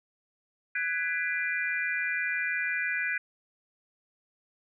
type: chord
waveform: sine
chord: G# half-diminished seventh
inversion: third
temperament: just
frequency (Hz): 1495.1 / 1661.2 / 1993.5 / 2392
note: F#6 / G#6 / B6 / D7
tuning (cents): +18 / 0 / +16 / +31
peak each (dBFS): -33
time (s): 0.75-3.18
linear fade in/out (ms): 5
effects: none